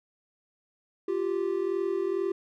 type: tone pair together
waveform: triangle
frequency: 348.7 / 390.9 Hz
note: F4 / G4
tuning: -3 / -5 cents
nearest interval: major second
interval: 198 cents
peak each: -28 / -26 dBFS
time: 1.08-2.32 s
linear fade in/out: 5 ms
effects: none